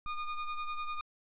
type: ring-modulated tone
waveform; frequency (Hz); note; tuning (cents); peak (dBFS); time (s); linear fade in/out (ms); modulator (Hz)
square; 612; D#5; -29; -32; 0.06-1.01; 2; 607
effects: resampled to 8000 Hz + 12-bit